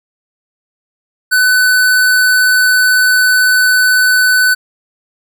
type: tone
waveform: square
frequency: 1503 Hz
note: F#6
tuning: 27 cents sharp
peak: -8 dBFS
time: 1.31-4.55 s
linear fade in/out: 20 ms
effects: none